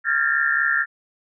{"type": "tone cluster", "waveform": "sine", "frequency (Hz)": [1389, 1615, 1760, 1824], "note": ["F6", "G#6", "A6", "A#6"], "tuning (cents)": [-10, -49, 0, -38], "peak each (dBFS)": -23, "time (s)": [0.04, 0.86], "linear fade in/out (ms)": 50, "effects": []}